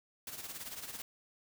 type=noise with tremolo; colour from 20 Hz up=white; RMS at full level=-42 dBFS; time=0.27-1.02 s; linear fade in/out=2 ms; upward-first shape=sine; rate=18 Hz; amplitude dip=65%; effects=none